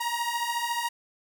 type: beating tone pair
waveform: sawtooth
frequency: 937 / 951 Hz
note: A#5 / A#5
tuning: +9 / +34 cents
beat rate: 14 Hz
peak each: -27 / -26 dBFS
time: 0-0.89 s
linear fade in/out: 10 ms
effects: none